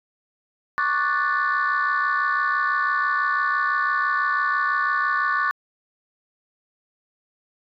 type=chord; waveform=sine; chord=D major seventh; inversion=third; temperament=equal; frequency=1108.7 / 1174.7 / 1480 / 1760 Hz; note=C#6 / D6 / F#6 / A6; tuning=0 / 0 / 0 / 0 cents; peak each=-24 dBFS; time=0.78-5.51 s; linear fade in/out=0 ms; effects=tanh soft clip ceiling -13 dBFS